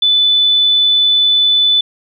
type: tone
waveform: sine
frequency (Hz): 3495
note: A7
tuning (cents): -12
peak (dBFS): -8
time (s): 0.02-1.81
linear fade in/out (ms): 5
effects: none